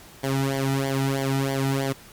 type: tone with flanger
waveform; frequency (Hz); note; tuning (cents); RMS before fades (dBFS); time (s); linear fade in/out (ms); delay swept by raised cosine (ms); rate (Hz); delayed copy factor
sawtooth; 135.8; C#3; -35; -24; 0.23-1.93; 10; 0.76 to 1.86; 3.1; -0.85
effects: pink hiss -47 dBFS RMS until 2.12 s + MP3 96 kbps